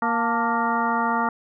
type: harmonic tone with a mistuned harmonic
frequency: 233.7 Hz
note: A#3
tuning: 5 cents sharp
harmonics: 1 / 2 / 3 / 4 / 5 / 6 / 8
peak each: -27 / -33 / -29 / -24 / -26 / -28 / -35 dBFS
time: 0.02-1.29 s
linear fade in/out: 2 ms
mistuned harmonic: 4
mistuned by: -70 cents
effects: none